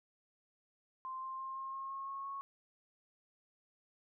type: tone with pitch steps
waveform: sine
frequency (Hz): 1045 / 1052.9 / 1060.8 / 1068.8 / 1076.9 / 1085 / 1093.2 / 1101.4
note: C6 / C6 / C6 / C6 / C6 / C#6 / C#6 / C#6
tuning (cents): -2 / +11 / +23 / +36 / +50 / -37 / -24 / -11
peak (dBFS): -40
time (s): 1.05-2.41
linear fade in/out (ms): 0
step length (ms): 170
effects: none